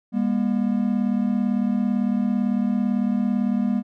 triangle tone pair together, 202.4 / 240.3 Hz, G#3 / B3, -44 / -47 cents, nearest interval minor third, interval 297 cents, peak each -20 dBFS, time 0.12-3.83 s, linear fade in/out 50 ms, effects none

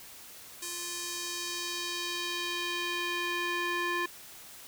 square tone with band-pass filter sweep, 349.2 Hz, F4, in tune, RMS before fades -34 dBFS, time 0.62-4.06 s, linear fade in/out 5 ms, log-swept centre 8100 to 1700 Hz, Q 1.2, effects white hiss -49 dBFS RMS until 4.67 s

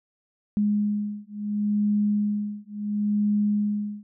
sine beating tone pair, 207.3 / 208.02 Hz, G#3 / G#3, -3 / +3 cents, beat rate 0.72 Hz, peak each -25 dBFS, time 0.57-4.03 s, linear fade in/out 0 ms, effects none

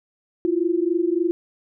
sine tone pair together, 332.5 / 356 Hz, E4 / F4, +15 / +33 cents, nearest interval minor second, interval 118 cents, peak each -21 dBFS, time 0.45-1.31 s, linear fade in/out 0 ms, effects none

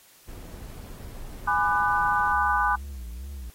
brown noise, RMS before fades -40 dBFS, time 0.27-2.34 s, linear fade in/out 20 ms
sine chord, G# half-diminished seventh, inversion none, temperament just, 830.6 / 996.7 / 1196.1 / 1495.1 Hz, G#5 / B5 / D6 / F#6, 0 / +16 / +31 / +18 cents, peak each -26 dBFS, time 1.47-2.76 s, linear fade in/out 10 ms
triangle tone with vibrato, 63.5 Hz, B1, 49 cents sharp, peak -32 dBFS, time 2.33-3.5 s, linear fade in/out 0 ms, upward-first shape sine, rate 2.3 Hz, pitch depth 180 cents each way
effects white hiss -55 dBFS RMS until 3.54 s + AAC 48 kbps

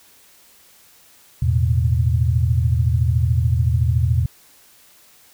sine chord, E suspended fourth, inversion none, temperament just, 82.41 / 109.88 / 123.61 Hz, E2 / A2 / B2, 0 / -2 / +2 cents, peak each -18 / -20 / -19 dBFS, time 1.42-4.26 s, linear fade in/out 5 ms, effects white hiss -51 dBFS RMS until 5.33 s

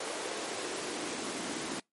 pink noise with high-pass filter sweep, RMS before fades -37 dBFS, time 0-1.8 s, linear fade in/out 5 ms, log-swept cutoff 440 to 250 Hz, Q 1.9, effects noise-tail reverb RT60 0.2 s tail -26 dB re dry + MP3 48 kbps

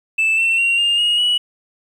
sine tone with pitch steps, 2637 / 2694 / 2752 / 2812 / 2872 / 2934 Hz, E7 / E7 / F7 / F7 / F7 / F#7, 0 / +37 / -26 / +11 / +48 / -15 cents, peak -11 dBFS, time 0.18-1.38 s, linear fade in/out 10 ms, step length 200 ms, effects tanh soft clip ceiling -12 dBFS + 8-bit

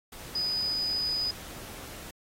sine tone in noise, 4978 Hz, D#8, in tune, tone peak -27 dBFS, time 0.35-1.31 s, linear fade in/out 5 ms, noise pink, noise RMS -44 dBFS, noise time 0.12-2.11 s, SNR +14 dB, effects AAC 48 kbps

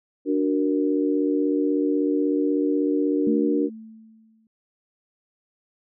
sine chord, D augmented, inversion none, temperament equal, 293.7 / 370 / 466.2 Hz, D4 / F#4 / A#4, 0 / 0 / 0 cents, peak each -21 / -26 / -26 dBFS, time 0.25-3.7 s, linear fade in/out 50 ms
sine tone with exponential decay, 221.4 Hz, A3, 11 cents sharp, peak -20 dBFS, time 3.27-4.47 s, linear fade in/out 2 ms, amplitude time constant 260 ms
effects none

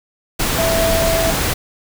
sine tone in noise, 659.3 Hz, E5, in tune, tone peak -16 dBFS, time 0.58-1.31 s, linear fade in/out 10 ms, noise pink, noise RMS -18 dBFS, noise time 0.39-1.54 s, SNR -1 dB, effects none

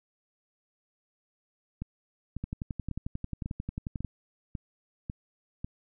two click trains, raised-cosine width 5 ms, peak -22 / -21 dBFS, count 8 / 19, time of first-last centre 1.82-5.645 / 2.44-4.047 s, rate 1.83 / 11.2 Hz, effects none

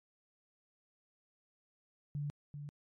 sine tone with echo, 145.4 Hz, D3, 17 cents flat, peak -35 dBFS, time 2.15-2.3 s, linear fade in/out 0 ms, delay 390 ms, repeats 1, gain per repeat -7 dB, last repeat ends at 2.69 s, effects MP3 48 kbps

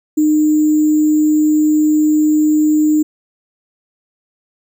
sine tone with sample-and-hold, 305.2 Hz, D#4, 33 cents flat, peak -9 dBFS, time 0.17-3.03 s, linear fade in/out 10 ms, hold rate 7350 Hz, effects none

